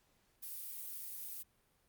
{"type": "noise", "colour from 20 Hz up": "violet", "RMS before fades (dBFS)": -45, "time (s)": [0.42, 1.43], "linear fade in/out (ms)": 10, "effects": ["pink hiss -74 dBFS RMS until 1.88 s", "Opus 48 kbps"]}